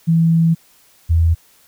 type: tone pair in turn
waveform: sine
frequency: 164.81 / 82.64 Hz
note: E3 / E2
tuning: 0 / +5 cents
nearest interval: octave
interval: 1195 cents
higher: first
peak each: -10 dBFS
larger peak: neither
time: 0.07-0.55 / 1.09-1.35 s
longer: first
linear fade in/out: 20 ms
effects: white hiss -52 dBFS RMS until 1.67 s